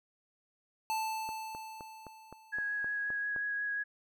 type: tone with exponential decay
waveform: square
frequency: 880 Hz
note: A5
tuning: in tune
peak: -31 dBFS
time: 0.9-3.3 s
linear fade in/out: 0 ms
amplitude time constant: 520 ms
type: click train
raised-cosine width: 1 ms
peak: -32 dBFS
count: 9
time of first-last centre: 1.29-3.363 s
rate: 3.86 Hz
type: tone with vibrato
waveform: sine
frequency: 1661.2 Hz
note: G#6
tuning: in tune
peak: -32 dBFS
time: 2.52-3.84 s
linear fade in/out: 20 ms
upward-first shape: sine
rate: 5.6 Hz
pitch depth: 11 cents each way
effects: none